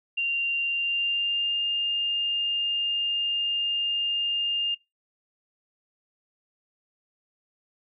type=tone with pitch glide; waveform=sine; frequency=2776 to 2813 Hz; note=F7 to F7; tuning=-11 to +12 cents; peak=-23 dBFS; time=0.17-4.75 s; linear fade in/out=10 ms; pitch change=+23 cents; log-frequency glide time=0.59-1.6 s; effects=noise-tail reverb RT60 0.2 s tail -23 dB re dry